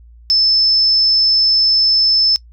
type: tone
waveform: sine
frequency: 5260 Hz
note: E8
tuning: 5 cents flat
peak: -9 dBFS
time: 0.3-2.36 s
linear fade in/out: 0 ms
effects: noise-tail reverb RT60 0.1 s tail -22 dB re dry + added 58 Hz sine -39 dBFS peak until 2.52 s